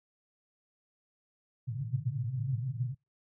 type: band-pass noise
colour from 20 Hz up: white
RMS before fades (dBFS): -34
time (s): 1.67-2.95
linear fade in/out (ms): 20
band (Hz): 110 to 140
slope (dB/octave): 96
effects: noise-tail reverb RT60 0.2 s tail -24 dB re dry